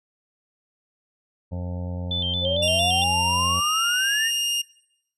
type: harmonic tone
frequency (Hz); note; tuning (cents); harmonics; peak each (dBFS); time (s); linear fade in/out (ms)
88.9; F2; +31; 1 / 2 / 3 / 5 / 6 / 7 / 8 / 9 / 10; -28 / -33 / -41 / -47 / -40 / -46 / -53 / -52 / -50; 1.51-3.61; 20
type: tone with vibrato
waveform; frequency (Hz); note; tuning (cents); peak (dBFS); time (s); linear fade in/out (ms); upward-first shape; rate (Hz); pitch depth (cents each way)
sine; 3322; G#7; 0; -24; 2.11-3.04; 2; square; 4.4; 93
type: exponential sweep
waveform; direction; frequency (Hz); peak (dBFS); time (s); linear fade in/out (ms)
sine; up; 523.3 to 1876; -23; 2.41-4.31; 50
type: tone with pitch glide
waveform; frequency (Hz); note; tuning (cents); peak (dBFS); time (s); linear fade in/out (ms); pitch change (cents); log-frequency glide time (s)
sawtooth; 2794 to 2828; F7 to F7; 0 to +21; -19; 2.62-4.62; 10; +21; 3.28-3.82
effects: noise-tail reverb RT60 0.8 s tail -21 dB re dry + resampled to 24000 Hz